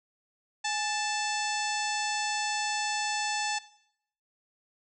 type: harmonic tone with a mistuned harmonic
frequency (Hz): 880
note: A5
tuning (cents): 0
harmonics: 1 / 2 / 3 / 4 / 5 / 6 / 7 / 8 / 9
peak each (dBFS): -32 / -35 / -37 / -38 / -39 / -40 / -40 / -41 / -42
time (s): 0.64-3.59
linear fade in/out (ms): 10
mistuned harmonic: 1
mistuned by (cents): -92
effects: noise-tail reverb RT60 0.7 s tail -18 dB re dry